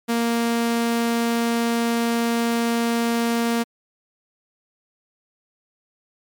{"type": "tone", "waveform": "sawtooth", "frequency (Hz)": 233.1, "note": "A#3", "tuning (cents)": 0, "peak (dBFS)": -15, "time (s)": [0.08, 3.64], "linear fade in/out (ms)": 20, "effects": ["MP3 96 kbps"]}